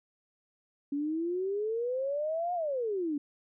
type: exponential two-way sweep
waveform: sine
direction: up then down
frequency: 279.5 to 724 to 279.5 Hz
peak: -29 dBFS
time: 0.92-3.18 s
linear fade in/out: 5 ms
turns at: 2.54 s
effects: none